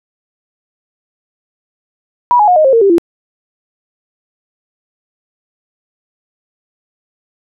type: tone with pitch steps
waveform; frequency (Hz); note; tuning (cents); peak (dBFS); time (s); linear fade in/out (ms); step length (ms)
sine; 973 / 837.3 / 720.6 / 620.1 / 533.6 / 459.2 / 395.2 / 340.1; B5 / G#5 / F#5 / D#5 / C5 / A#4 / G4 / F4; -26 / +14 / -46 / -6 / +34 / -26 / +14 / -46; -5; 2.31-2.982; 0; 84
effects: none